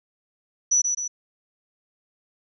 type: tone with echo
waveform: sine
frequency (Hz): 5920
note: F#8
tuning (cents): 0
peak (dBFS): -16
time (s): 0.71-0.82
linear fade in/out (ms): 10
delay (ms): 130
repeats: 2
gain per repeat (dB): -5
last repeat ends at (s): 1.08
effects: none